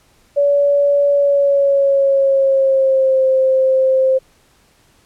sine tone with pitch glide, 570 to 525.7 Hz, C#5 to C5, +48 to +8 cents, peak -10 dBFS, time 0.36-4.19 s, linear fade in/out 20 ms, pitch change -140 cents, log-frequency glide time 1.09-3.24 s, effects pink hiss -54 dBFS RMS until 5.05 s + low-pass 12000 Hz 12 dB/octave

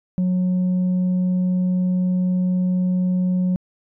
sine tone, 182.4 Hz, F#3, 24 cents flat, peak -14 dBFS, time 0.18-3.56 s, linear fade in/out 0 ms, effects tanh soft clip ceiling -16 dBFS

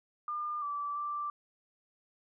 sine tone with pitch steps, 1204 / 1160 / 1174 Hz, D6 / D6 / D6, +43 / -22 / -1 cents, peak -33 dBFS, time 0.28-1.3 s, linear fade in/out 2 ms, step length 340 ms, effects none

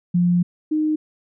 sine tone pair in turn, 176 / 308.1 Hz, F3 / D#4, +14 / -17 cents, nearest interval minor seventh, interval 969 cents, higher second, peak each -14 / -17 dBFS, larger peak first, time 0.14-0.43 / 0.71-0.96 s, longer first, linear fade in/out 10 ms, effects none

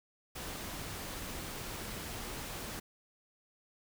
pink noise, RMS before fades -42 dBFS, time 0.35-2.8 s, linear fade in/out 10 ms, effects none

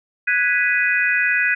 sine chord, G# minor seventh, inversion third, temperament equal, 1480 / 1661.2 / 1975.5 / 2489 Hz, F#6 / G#6 / B6 / D#7, 0 / 0 / 0 / 0 cents, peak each -21 dBFS, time 0.27-1.55 s, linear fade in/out 10 ms, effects none

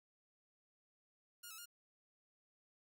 5% pulse tone with pitch steps, 1424 / 1301 / 1416 Hz, F6 / E6 / F6, +33 / -23 / +23 cents, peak -39 dBFS, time 1.43-1.658 s, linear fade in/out 10 ms, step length 76 ms, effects none

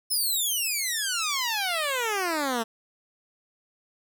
10% pulse exponential sweep, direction down, 5300 to 220 Hz, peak -17 dBFS, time 0.1-2.64 s, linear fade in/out 20 ms, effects none

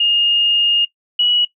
sine tone pair in turn, 2839 / 2924 Hz, F7 / F#7, +28 / -21 cents, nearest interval minor second, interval 51 cents, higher second, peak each -12 dBFS, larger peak neither, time 0-0.85 / 1.19-1.45 s, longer first, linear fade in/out 5 ms, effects noise-tail reverb RT60 0.1 s tail -17 dB re dry

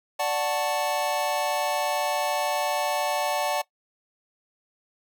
square chord, D major seventh, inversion none, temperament equal, 587.3 / 740 / 880 / 1108.7 Hz, D5 / F#5 / A5 / C#6, 0 / 0 / 0 / 0 cents, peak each -29 / -29 / -30 / -35 dBFS, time 0.19-3.62 s, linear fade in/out 10 ms, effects noise-tail reverb RT60 0.1 s tail -19 dB re dry

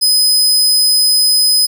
sawtooth tone, 5030 Hz, D#8, 18 cents sharp, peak -6 dBFS, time 0.01-1.67 s, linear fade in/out 20 ms, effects none

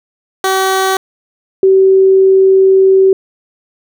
15% pulse / sine tone pair in turn, 381.4 / 383 Hz, G4 / G4, -47 / -40 cents, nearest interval unison, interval 7 cents, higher second, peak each -4 dBFS, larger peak neither, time 0.44-0.97 / 1.63-3.13 s, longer second, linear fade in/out 2 ms, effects none

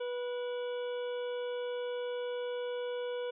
harmonic tone with a mistuned harmonic, 489.9 Hz, B4, 14 cents flat, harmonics 1 / 2 / 3 / 5 / 6 / 7, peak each -34 / -48 / -49 / -54 / -52 / -54 dBFS, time 0-3.31 s, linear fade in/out 10 ms, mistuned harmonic 5, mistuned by -110 cents, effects none

